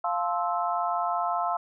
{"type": "chord", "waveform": "sine", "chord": "F major seventh", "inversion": "none", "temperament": "just", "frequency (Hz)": [698.5, 873.1, 1047.7, 1309.6], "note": ["F5", "A5", "C6", "E6"], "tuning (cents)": [0, -14, 2, -12], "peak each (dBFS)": [-28, -32, -31, -31], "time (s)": [0.04, 1.57], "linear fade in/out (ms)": 5, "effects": []}